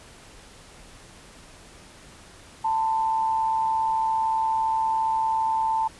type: tone pair together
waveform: sine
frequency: 887.6 / 1025 Hz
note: A5 / C6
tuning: +15 / -36 cents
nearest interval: major second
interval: 249 cents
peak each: -21 / -33 dBFS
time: 2.64-5.88 s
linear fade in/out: 10 ms
effects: pink hiss -48 dBFS RMS until 5.99 s + resampled to 24000 Hz